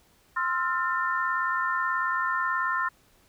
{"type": "chord", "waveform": "sine", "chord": "F major seventh", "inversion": "second", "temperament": "equal with one note detuned", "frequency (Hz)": [1046.5, 1318.5, 1396.9, 1797], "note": ["C6", "E6", "F6", "A6"], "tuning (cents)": [0, 0, 0, 36], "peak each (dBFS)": [-28, -33, -30, -30], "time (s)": [0.36, 2.89], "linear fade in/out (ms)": 10, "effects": ["pink hiss -62 dBFS RMS until 3.28 s"]}